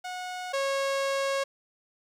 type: tone pair in turn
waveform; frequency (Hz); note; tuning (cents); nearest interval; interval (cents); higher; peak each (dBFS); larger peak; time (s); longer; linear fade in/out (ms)
sawtooth; 730 / 547.8; F#5 / C#5; -24 / -21; perfect fourth; 497; first; -30 / -22; second; 0.04-0.53 / 0.53-1.44; second; 10
effects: low-pass 8000 Hz 12 dB/octave + 10-bit